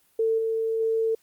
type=tone with level steps; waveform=sine; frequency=448.2 Hz; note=A4; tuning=32 cents sharp; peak=-20 / -23 / -21 dBFS; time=0.19-1.15 s; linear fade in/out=5 ms; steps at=0.38 / 0.8 s; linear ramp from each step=5 ms; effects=white hiss -64 dBFS RMS until 1.22 s + Opus 32 kbps